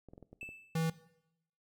clicks, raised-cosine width 2 ms, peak -38 dBFS, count 7, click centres 0.087 / 0.135 / 0.179 / 0.227 / 0.33 / 0.43 / 0.49 s
triangle tone with exponential decay, 2637 Hz, E7, in tune, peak -39 dBFS, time 0.41-0.87 s, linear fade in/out 2 ms, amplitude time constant 100 ms
square tone, 162.5 Hz, E3, 24 cents flat, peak -31 dBFS, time 0.75-0.9 s, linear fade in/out 5 ms
effects noise-tail reverb RT60 0.8 s tail -18 dB re dry

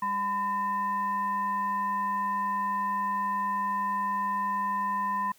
sine tone with frequency modulation, 1009 Hz, B5, 37 cents sharp, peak -26 dBFS, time 0.02-5.32 s, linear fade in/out 5 ms, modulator 809 Hz, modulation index 0.47, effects white hiss -60 dBFS RMS until 5.38 s

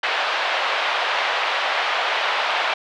pink band-pass noise, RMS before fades -22 dBFS, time 0.03-2.74 s, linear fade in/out 5 ms, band 640 to 3600 Hz, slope 24 dB/octave, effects none

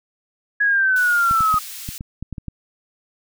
sine exponential sweep, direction down, 1680 to 1244.5 Hz, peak -14 dBFS, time 0.6-1.59 s, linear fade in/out 10 ms
white high-pass noise, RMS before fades -34 dBFS, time 0.96-1.98 s, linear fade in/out 2 ms, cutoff 2200 Hz, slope 12 dB/octave
clicks, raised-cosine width 5 ms, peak -17 dBFS, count 9, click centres 1.311 / 1.407 / 1.542 / 1.889 / 2.009 / 2.226 / 2.327 / 2.382 / 2.483 s
effects none

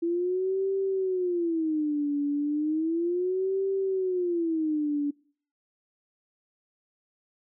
sine tone with vibrato, 334.1 Hz, E4, 23 cents sharp, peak -24 dBFS, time 0.02-5.11 s, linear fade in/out 10 ms, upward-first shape sine, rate 0.34 Hz, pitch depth 260 cents each way, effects noise-tail reverb RT60 0.5 s tail -24 dB re dry

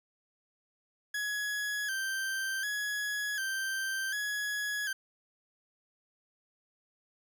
40% pulse tone with vibrato, 1621 Hz, G#6, 42 cents flat, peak -31 dBFS, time 1.14-4.93 s, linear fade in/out 5 ms, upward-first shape square, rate 0.67 Hz, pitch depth 61 cents each way, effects none

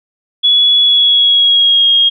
sine tone with pitch glide, 3389 to 3258 Hz, G#7 to G#7, +34 to -34 cents, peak -6 dBFS, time 0.43-2.1 s, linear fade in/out 20 ms, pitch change -68 cents, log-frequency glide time 0.82-1.88 s, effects none

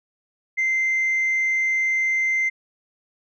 sine tone, 2081 Hz, C7, 10 cents flat, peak -17 dBFS, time 0.57-2.5 s, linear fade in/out 20 ms, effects tanh soft clip ceiling -16 dBFS

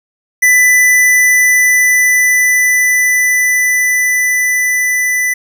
square tone with level ramp, 1992 Hz, B6, 14 cents sharp, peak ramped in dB -6 to -12 dBFS, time 0.42-5.34 s, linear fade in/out 10 ms, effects none

